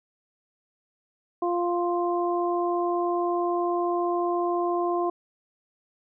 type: harmonic tone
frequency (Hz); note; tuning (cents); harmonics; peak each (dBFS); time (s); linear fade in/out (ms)
349.2; F4; 0; 1 / 2 / 3; -25 / -28 / -30; 1.42-5.1; 5
effects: none